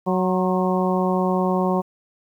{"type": "harmonic tone with a mistuned harmonic", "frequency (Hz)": 185, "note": "F#3", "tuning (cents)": 0, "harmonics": [1, 2, 3, 4, 5, 6], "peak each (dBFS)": [-21, -24, -26, -27, -28, -29], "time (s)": [0.06, 1.82], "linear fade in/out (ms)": 20, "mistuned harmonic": 6, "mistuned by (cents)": -49, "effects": ["9-bit"]}